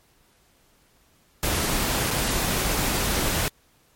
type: noise with dropouts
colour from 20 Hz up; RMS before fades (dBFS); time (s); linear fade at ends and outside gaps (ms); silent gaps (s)
pink; -24; 1.43-3.48; 0; 2.106-2.111
effects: pink hiss -61 dBFS RMS until 3.95 s + MP3 64 kbps